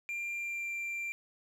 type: tone with pitch glide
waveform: triangle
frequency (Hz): 2384 to 2365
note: D7 to D7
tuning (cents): +25 to +12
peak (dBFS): -33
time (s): 0.09-1.12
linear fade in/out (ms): 0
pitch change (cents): -13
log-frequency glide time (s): 0.34-0.72
effects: none